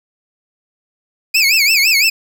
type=tone with vibrato; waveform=25% pulse; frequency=2409 Hz; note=D7; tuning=43 cents sharp; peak=-6 dBFS; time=1.34-2.1 s; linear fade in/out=10 ms; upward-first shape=sine; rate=5.9 Hz; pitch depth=190 cents each way; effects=none